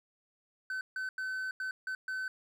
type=tone bursts at uneven times; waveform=triangle; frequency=1523 Hz; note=F#6; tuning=50 cents sharp; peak=-32 dBFS; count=6; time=0.7-0.81 / 0.96-1.09 / 1.18-1.51 / 1.6-1.71 / 1.87-1.95 / 2.08-2.28 s; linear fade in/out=2 ms; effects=none